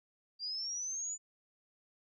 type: linear sweep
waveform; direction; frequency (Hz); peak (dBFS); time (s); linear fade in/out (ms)
sine; up; 4699 to 7040; -36; 0.39-1.18; 50
effects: none